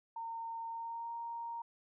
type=tone with pitch glide; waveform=sine; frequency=915 to 931 Hz; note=A#5 to A#5; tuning=-32 to -2 cents; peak=-39 dBFS; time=0.16-1.62 s; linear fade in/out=5 ms; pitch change=+30 cents; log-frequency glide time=0.69-1.12 s; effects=none